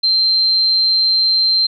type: tone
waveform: sine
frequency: 4137 Hz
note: C8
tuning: 20 cents flat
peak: -11 dBFS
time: 0.03-1.67 s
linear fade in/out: 10 ms
effects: none